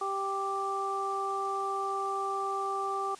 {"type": "harmonic tone", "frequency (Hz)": 392, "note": "G4", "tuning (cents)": 0, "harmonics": [1, 2, 3], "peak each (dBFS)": [-36, -35, -32], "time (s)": [0.01, 3.15], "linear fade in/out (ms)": 5, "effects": ["white hiss -52 dBFS RMS until 3.19 s", "resampled to 22050 Hz"]}